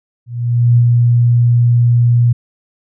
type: tone with ADSR envelope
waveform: sine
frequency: 119.8 Hz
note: A#2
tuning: 48 cents sharp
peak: -5 dBFS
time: 0.26-2.33 s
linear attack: 510 ms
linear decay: 64 ms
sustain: -2 dB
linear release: 9 ms
effects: none